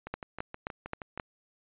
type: two click trains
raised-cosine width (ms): 0.5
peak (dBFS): -18 / -24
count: 5 / 8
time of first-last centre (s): 0.14-1.198 / 0.07-1.176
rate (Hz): 3.78 / 6.33
effects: resampled to 8000 Hz